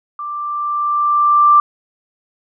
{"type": "tone with level ramp", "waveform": "sine", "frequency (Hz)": 1179, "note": "D6", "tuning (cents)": 6, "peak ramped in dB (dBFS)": [-23, -5], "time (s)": [0.19, 1.6], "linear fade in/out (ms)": 2, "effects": []}